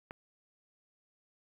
click, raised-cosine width 0.5 ms, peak -27 dBFS, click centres 0.109 s, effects 9-bit

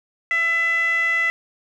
15% pulse tone with band-pass filter, 668 Hz, E5, 23 cents sharp, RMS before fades -20 dBFS, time 0.31-1.3 s, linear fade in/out 0 ms, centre 2000 Hz, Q 5.7, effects none

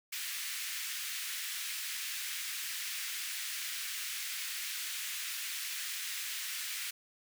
pink high-pass noise, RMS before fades -39 dBFS, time 0.12-6.91 s, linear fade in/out 10 ms, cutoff 1800 Hz, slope 24 dB/octave, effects none

